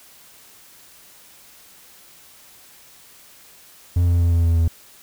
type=tone with pitch steps; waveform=triangle; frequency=87.31 / 86.36 / 85.41 / 84.48 / 83.56 / 82.65 Hz; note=F2 / F2 / F2 / E2 / E2 / E2; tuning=0 / -19 / -38 / +43 / +24 / +5 cents; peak=-12 dBFS; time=3.96-4.68 s; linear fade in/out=5 ms; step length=120 ms; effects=white hiss -48 dBFS RMS until 5.02 s